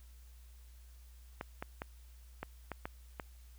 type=clicks; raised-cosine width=0.5 ms; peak=-24 dBFS; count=7; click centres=1.411 / 1.625 / 1.819 / 2.43 / 2.717 / 2.855 / 3.198 s; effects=added 60 Hz sine -53 dBFS peak until 3.58 s + white hiss -67 dBFS RMS until 3.58 s